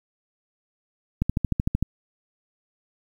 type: click train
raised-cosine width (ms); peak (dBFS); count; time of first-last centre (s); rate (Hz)
5; -9; 9; 1.22-1.826; 13.2
effects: 8-bit